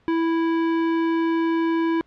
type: tone with tanh clipping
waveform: sine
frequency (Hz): 329.6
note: E4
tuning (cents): 0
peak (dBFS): -21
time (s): 0.08-2.01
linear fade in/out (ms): 0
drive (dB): 18
effects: pink hiss -61 dBFS RMS until 2.06 s + low-pass 3000 Hz 12 dB/octave